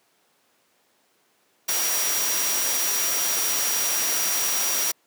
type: tone in noise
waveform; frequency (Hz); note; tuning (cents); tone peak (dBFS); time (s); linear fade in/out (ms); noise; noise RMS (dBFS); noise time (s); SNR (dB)
sine; 5740; F8; +47; -26; 1.68-4.92; 10; white; -25; 1.68-4.92; -4
effects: pink hiss -64 dBFS RMS until 5.06 s + high-pass 300 Hz 12 dB/octave